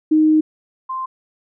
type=tone pair in turn; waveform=sine; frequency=310.6 / 1044.7 Hz; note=D#4 / C6; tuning=-3 / -3 cents; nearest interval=octave + major sixth; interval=2100 cents; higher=second; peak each=-10 / -22 dBFS; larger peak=first; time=0.11-0.41 / 0.89-1.06 s; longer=first; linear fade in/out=10 ms; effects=none